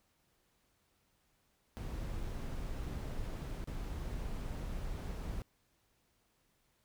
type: noise with dropouts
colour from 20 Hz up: brown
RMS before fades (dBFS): -40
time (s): 1.77-5.42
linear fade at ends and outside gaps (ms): 0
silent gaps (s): 2.23-2.235 / 3.641-3.674
effects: pink hiss -75 dBFS RMS until 6.84 s